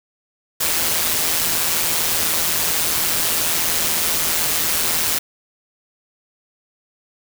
white noise with amplitude modulation, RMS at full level -17 dBFS, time 0.6-5.19 s, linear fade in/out 10 ms, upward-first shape sine, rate 163 Hz, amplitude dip 55%, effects none

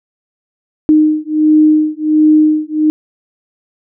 sine beating tone pair, 306.9 / 308.3 Hz, D#4 / D#4, -24 / -16 cents, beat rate 1.4 Hz, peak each -10 dBFS, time 0.89-2.9 s, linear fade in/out 0 ms, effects none

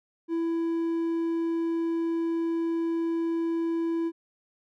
triangle tone, 332.1 Hz, E4, 13 cents sharp, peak -23 dBFS, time 0.28-4.12 s, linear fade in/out 50 ms, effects none

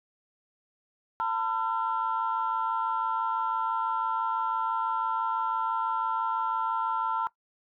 sine tone cluster, 901 / 1007 / 1355 Hz, A5 / B5 / E6, +41 / +33 / +47 cents, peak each -28 / -32 / -30 dBFS, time 1.2-7.27 s, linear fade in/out 0 ms, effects noise-tail reverb RT60 0.1 s tail -18 dB re dry + tanh soft clip ceiling -18 dBFS

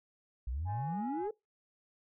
sine exponential sweep, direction up, 55.9 to 451.8 Hz, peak -33 dBFS, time 0.47-1.31 s, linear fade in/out 5 ms
sine tone, 830 Hz, G#5, 1 cent flat, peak -36 dBFS, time 0.65-1.31 s, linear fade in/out 50 ms
effects noise-tail reverb RT60 0.2 s tail -23 dB re dry + tanh soft clip ceiling -29 dBFS

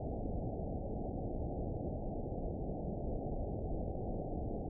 pink low-pass noise, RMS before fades -39 dBFS, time 0-4.69 s, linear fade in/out 5 ms, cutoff 780 Hz, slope 96 dB/octave, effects none

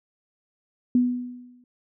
sine tone with exponential decay, 246.9 Hz, B3, in tune, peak -14 dBFS, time 0.95-1.64 s, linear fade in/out 2 ms, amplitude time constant 150 ms, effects none

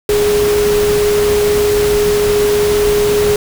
sine tone in noise, 415.3 Hz, G#4, in tune, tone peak -10 dBFS, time 0.09-3.36 s, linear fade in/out 2 ms, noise pink, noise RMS -20 dBFS, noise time 0.09-3.36 s, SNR +7 dB, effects none

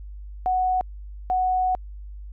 sine tone pair in turn, 740 / 740 Hz, F#5 / F#5, 0 / 0 cents, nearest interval unison, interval 0 cents, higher neither, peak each -19 dBFS, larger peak neither, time 0.46-0.81 / 1.3-1.75 s, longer second, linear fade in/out 0 ms, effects added 50 Hz sine -35 dBFS peak until 2.32 s

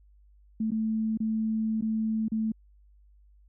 sine tone with dropouts, 220 Hz, A3, in tune, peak -25 dBFS, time 0.6-2.52 s, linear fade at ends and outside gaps 5 ms, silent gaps 0.707-0.717 / 1.174-1.202 / 1.811-1.822 / 2.283-2.318 s, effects added 50 Hz sine -55 dBFS peak until 3.48 s

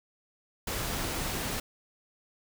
pink noise, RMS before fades -33 dBFS, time 0.67-1.6 s, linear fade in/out 5 ms, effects none

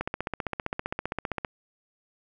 click train, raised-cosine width 0.5 ms, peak -14 dBFS, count 23, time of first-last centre 0.01-1.448 s, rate 15.3 Hz, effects none

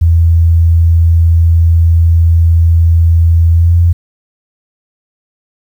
sine tone with pitch glide, 83.2 to 85.59 Hz, E2 to F2, +17 to -34 cents, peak -4 dBFS, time 0.01-3.93 s, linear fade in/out 10 ms, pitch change +49 cents, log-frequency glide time 3.53-3.74 s, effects 7-bit

